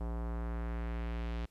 square tone with low-pass filter sweep, 57.8 Hz, A#1, 14 cents flat, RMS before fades -37 dBFS, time 0-1.46 s, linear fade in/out 10 ms, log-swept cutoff 920 to 3600 Hz, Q 1.2, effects pink hiss -72 dBFS RMS until 1.5 s + resampled to 32000 Hz

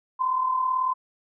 sine tone pair together, 994 / 1032.2 Hz, B5 / C6, +11 / -24 cents, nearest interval minor second, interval 65 cents, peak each -30 / -22 dBFS, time 0.19-0.94 s, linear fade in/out 20 ms, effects none

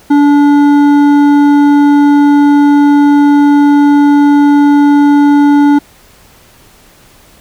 sine tone with hard clipping, 288.6 Hz, D4, 30 cents flat, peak -5 dBFS, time 0.1-5.79 s, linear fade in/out 10 ms, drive 9 dB, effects pink hiss -42 dBFS RMS until 7.4 s

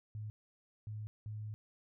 sine tone bursts at uneven times, 106.9 Hz, A2, 49 cents flat, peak -40 dBFS, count 3, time 0.15-0.3 / 0.87-1.07 / 1.26-1.54 s, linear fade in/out 0 ms, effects none

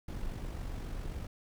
brown noise with amplitude modulation, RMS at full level -37 dBFS, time 0.08-1.27 s, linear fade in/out 5 ms, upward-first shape sine, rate 47.3 Hz, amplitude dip 40%, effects none

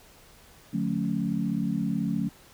sine chord, D major seventh, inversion none, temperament equal with one note detuned, 146.83 / 180.98 / 220 / 277.2 Hz, D3 / F#3 / A3 / C#4, 0 / -38 / 0 / 0 cents, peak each -34 / -29 / -29 / -32 dBFS, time 0.73-2.29 s, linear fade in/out 10 ms, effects pink hiss -54 dBFS RMS until 2.53 s

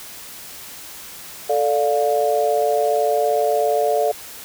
sine chord, D minor, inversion second, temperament just, 440.5 / 587.3 / 704.8 Hz, A4 / D5 / F5, +2 / 0 / +16 cents, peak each -20 dBFS, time 1.49-4.12 s, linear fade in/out 10 ms, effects white hiss -37 dBFS RMS until 4.44 s

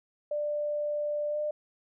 sine tone with pitch glide, 592 to 599.6 Hz, D5 to D5, +14 to +36 cents, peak -28 dBFS, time 0.31-1.51 s, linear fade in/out 5 ms, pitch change +22 cents, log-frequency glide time 1.29-1.38 s, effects none

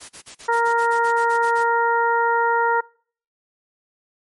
white noise bursts, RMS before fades -38 dBFS, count 13, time 0-1.641 s, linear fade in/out 20 ms, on 93 ms, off 36 ms
harmonic tone, 466.2 Hz, A#4, in tune, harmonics 1 / 2 / 3 / 4, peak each -22 / -18 / -23 / -28 dBFS, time 0.48-2.81 s, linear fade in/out 10 ms
effects noise-tail reverb RT60 0.5 s tail -25 dB re dry + MP3 48 kbps

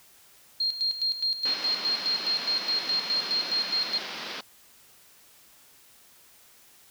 sine tone with tremolo, 4216 Hz, C8, 12 cents sharp, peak -23 dBFS, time 0.6-3.98 s, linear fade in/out 5 ms, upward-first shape square, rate 4.8 Hz, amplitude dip 70%
white band-pass noise, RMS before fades -37 dBFS, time 1.45-4.41 s, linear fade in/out 5 ms, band 170 to 5100 Hz, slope 48 dB/octave
effects white hiss -56 dBFS RMS until 6.9 s

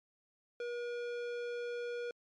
sine tone with tanh clipping, 480 Hz, B4, 49 cents flat, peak -39 dBFS, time 0.6-2.11 s, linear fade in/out 2 ms, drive 16 dB, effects MP3 96 kbps

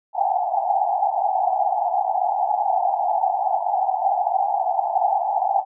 pink band-pass noise, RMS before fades -21 dBFS, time 0.13-5.65 s, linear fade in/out 50 ms, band 710 to 840 Hz, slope 96 dB/octave, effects none

